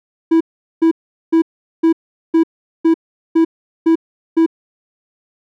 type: tone bursts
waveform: triangle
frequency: 327.2 Hz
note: E4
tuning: 13 cents flat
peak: -6 dBFS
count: 9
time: 0.31-4.463 s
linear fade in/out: 10 ms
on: 97 ms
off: 410 ms
effects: none